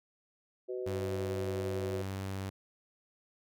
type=harmonic tone; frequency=125.1 Hz; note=B2; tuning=23 cents sharp; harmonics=3 / 4 / 5; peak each=-36 / -41 / -46 dBFS; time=0.68-2.03 s; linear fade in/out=20 ms
type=tone; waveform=sawtooth; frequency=96.6 Hz; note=G2; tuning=25 cents flat; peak=-32 dBFS; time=0.86-2.5 s; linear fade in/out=10 ms
effects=none